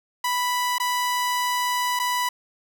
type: tone with dropouts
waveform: sawtooth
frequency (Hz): 987.8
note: B5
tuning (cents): 0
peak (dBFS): -18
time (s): 0.24-2.29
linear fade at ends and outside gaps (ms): 5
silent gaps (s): 0.783-0.799 / 1.992-1.997
effects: none